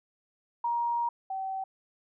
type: tone pair in turn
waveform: sine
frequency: 944 / 767.3 Hz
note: A#5 / G5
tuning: +22 / -37 cents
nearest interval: major third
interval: 359 cents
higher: first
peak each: -26 / -31 dBFS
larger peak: first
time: 0.64-1.09 / 1.3-1.64 s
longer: first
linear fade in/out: 5 ms
effects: none